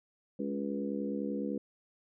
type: harmonic tone with a mistuned harmonic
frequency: 70 Hz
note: C#2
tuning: 18 cents sharp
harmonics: 3 / 4 / 5 / 6 / 7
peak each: -36 / -37 / -41 / -44 / -40 dBFS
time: 0.39-1.58 s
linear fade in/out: 5 ms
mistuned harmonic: 3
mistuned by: -30 cents
effects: none